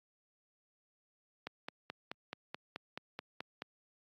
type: click train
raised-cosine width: 0.3 ms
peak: -24 dBFS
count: 11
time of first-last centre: 1.47-3.621 s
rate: 4.65 Hz
effects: high-pass 150 Hz 12 dB/octave + AAC 32 kbps